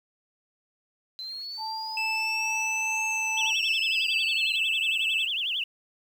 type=linear two-way sweep; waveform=sine; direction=up then down; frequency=4044 to 6420 to 4044 Hz; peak=-34 dBFS; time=1.19-4.56 s; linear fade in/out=0 ms; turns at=3.06 s
type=tone with tremolo; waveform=sine; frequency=880 Hz; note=A5; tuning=in tune; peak=-32 dBFS; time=1.57-3.54 s; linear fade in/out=50 ms; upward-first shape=sine; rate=2.3 Hz; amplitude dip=25%
type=tone; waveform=triangle; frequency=2637 Hz; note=E7; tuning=in tune; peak=-25 dBFS; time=1.97-5.26 s; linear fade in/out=2 ms
type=tone with vibrato; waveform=sine; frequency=3035 Hz; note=F#7; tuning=43 cents sharp; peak=-26 dBFS; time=3.37-5.64 s; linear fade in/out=5 ms; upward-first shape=triangle; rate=11 Hz; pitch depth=280 cents each way
effects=9-bit